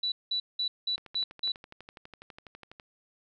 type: tone bursts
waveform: sine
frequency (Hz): 3951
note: B7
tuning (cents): 0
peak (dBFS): -27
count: 6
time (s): 0.03-1.52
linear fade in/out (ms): 5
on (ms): 90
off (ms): 190
type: click train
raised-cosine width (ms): 0.3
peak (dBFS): -30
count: 23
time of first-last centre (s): 0.98-2.798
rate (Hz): 12.1
effects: none